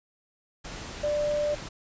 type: tone in noise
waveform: sine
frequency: 592 Hz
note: D5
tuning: 14 cents sharp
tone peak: -24 dBFS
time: 1.03-1.55 s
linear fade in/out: 10 ms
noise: pink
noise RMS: -39 dBFS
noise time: 0.64-1.69 s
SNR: +12 dB
effects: resampled to 16000 Hz